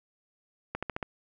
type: accelerating click train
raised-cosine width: 0.5 ms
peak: -17 dBFS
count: 5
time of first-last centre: 0.75-1.028 s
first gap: 76 ms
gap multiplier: 0.94
effects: none